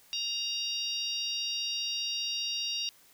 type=harmonic tone; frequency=935 Hz; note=A#5; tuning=5 cents sharp; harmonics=3 / 4 / 5 / 6; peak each=-35 / -36 / -37 / -38 dBFS; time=0.13-2.89 s; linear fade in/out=0 ms; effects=white hiss -60 dBFS RMS until 3.13 s